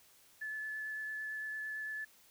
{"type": "tone with vibrato", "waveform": "sine", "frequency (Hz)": 1730, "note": "A6", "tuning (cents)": -30, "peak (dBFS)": -38, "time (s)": [0.41, 2.05], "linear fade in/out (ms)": 10, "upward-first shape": "sine", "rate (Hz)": 8.9, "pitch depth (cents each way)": 9, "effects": ["white hiss -64 dBFS RMS until 2.3 s"]}